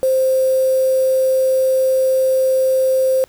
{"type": "tone with quantisation", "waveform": "sine", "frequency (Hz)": 523.3, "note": "C5", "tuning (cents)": 0, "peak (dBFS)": -12, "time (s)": [0.03, 3.24], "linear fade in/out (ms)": 0, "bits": 5, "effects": ["pink hiss -52 dBFS RMS until 3.28 s"]}